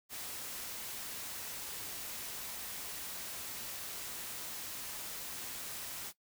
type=noise; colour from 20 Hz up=white; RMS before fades=-43 dBFS; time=0.09-6.13 s; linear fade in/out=50 ms; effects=noise-tail reverb RT60 0.1 s tail -18 dB re dry